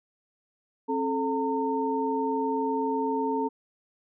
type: tone cluster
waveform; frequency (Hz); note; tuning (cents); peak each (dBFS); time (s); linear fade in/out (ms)
sine; 268.1 / 436.1 / 912; C4 / A4 / A#5; +42 / -15 / -38; -29; 0.88-3.49; 20
effects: none